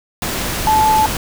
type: tone in noise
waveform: sine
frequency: 868 Hz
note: A5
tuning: 24 cents flat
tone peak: -10 dBFS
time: 0.67-1.06 s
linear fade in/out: 2 ms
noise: pink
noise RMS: -21 dBFS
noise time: 0.22-1.17 s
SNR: +8 dB
effects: none